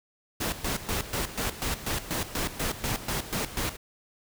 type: noise with tremolo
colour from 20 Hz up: pink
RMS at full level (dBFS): -29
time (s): 0.4-3.77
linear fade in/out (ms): 10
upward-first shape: square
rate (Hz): 4.1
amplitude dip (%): 75
effects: none